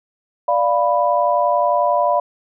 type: chord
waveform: sine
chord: B diminished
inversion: first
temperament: equal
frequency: 587.3 / 698.5 / 987.8 Hz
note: D5 / F5 / B5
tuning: 0 / 0 / 0 cents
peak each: -18 dBFS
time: 0.48-2.2 s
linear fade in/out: 5 ms
effects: none